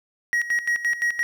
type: tone with tremolo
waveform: triangle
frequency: 1900 Hz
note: A#6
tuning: 33 cents sharp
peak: -17 dBFS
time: 0.33-1.23 s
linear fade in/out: 0 ms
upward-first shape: square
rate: 5.8 Hz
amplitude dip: 75%
effects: none